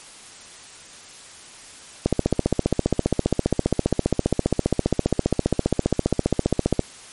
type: click train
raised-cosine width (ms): 2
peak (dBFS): -4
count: 72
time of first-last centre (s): 2.06-6.793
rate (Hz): 15
effects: white hiss -43 dBFS RMS until 7.12 s + MP3 48 kbps